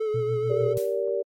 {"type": "tone with vibrato", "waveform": "triangle", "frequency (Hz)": 431.9, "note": "A4", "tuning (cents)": -32, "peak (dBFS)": -22, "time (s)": [0, 0.74], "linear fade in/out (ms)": 10, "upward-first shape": "triangle", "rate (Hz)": 7.1, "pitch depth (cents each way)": 43}
{"type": "tone with tremolo", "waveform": "sine", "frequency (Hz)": 120.7, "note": "B2", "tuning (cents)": -39, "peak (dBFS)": -26, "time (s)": [0.14, 0.78], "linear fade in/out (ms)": 5, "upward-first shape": "sine", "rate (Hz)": 6.5, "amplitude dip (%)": 65}
{"type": "chord", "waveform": "sine", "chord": "G minor", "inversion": "none", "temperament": "equal with one note detuned", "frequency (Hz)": [392, 466.2, 575.6], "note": ["G4", "Bb4", "D5"], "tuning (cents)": [0, 0, -35], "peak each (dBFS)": -28, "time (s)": [0.49, 1.23], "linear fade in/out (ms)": 20}
{"type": "noise with exponential decay", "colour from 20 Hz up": "blue", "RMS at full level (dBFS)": -36, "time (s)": [0.77, 1.04], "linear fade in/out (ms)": 1, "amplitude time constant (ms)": 57}
{"effects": ["AAC 48 kbps"]}